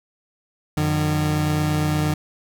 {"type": "tone pair together", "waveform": "30% pulse", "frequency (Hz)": [90.14, 151.6], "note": ["F#2", "D#3"], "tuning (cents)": [-45, -45], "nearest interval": "major sixth", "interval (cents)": 900, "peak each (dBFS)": [-23, -17], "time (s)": [0.77, 2.14], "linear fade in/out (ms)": 5, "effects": []}